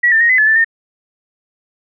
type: tone with pitch steps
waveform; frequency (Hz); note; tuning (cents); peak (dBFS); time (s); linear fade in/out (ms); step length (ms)
sine; 1929 / 1789 / 1871 / 2025 / 1725 / 1763 / 1822; B6 / A6 / A#6 / B6 / A6 / A6 / A#6; -41 / +28 / +6 / +43 / -35 / +3 / -40; -8; 0.03-0.646; 10; 88
effects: none